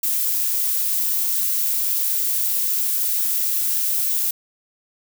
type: noise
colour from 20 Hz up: violet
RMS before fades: -21 dBFS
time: 0.03-4.31 s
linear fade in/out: 5 ms
effects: none